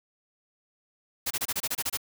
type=noise bursts; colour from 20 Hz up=white; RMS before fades=-29 dBFS; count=10; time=1.26-1.973 s; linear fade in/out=10 ms; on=47 ms; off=27 ms; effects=none

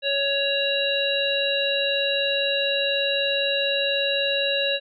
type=harmonic tone; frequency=557 Hz; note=C#5; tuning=8 cents sharp; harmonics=1 / 3 / 5 / 7; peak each=-25 / -30 / -26 / -25 dBFS; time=0.02-4.8 s; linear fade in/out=50 ms; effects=none

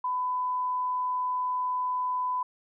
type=tone; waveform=sine; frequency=1002 Hz; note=B5; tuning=25 cents sharp; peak=-26 dBFS; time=0.04-2.43 s; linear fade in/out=5 ms; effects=none

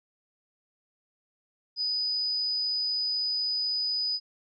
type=tone; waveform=sine; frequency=4978 Hz; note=D#8; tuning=in tune; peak=-26 dBFS; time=1.76-4.2 s; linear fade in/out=50 ms; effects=none

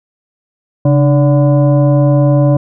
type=tone with frequency modulation; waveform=sine; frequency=138.59 Hz; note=C#3; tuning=in tune; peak=-6 dBFS; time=0.85-2.57 s; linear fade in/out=5 ms; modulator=437 Hz; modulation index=0.89; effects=none

